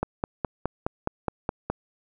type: click train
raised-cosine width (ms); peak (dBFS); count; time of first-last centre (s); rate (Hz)
1; -11; 9; 0.03-1.7; 4.79
effects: none